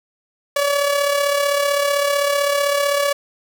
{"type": "tone with amplitude modulation", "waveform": "sawtooth", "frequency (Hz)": 570, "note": "C#5", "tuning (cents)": 48, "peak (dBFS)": -10, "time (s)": [0.56, 3.13], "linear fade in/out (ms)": 5, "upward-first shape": "sine", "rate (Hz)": 35.7, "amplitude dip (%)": 50, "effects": []}